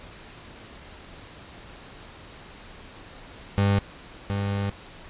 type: tone pair in turn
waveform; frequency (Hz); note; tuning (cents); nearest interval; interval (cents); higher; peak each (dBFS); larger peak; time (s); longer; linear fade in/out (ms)
30% pulse; 100 / 100; G2 / G2; +35 / +35; unison; 0; neither; -16 / -22; first; 3.58-3.79 / 4.3-4.7; second; 0
effects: pink hiss -45 dBFS RMS until 5.09 s + resampled to 8000 Hz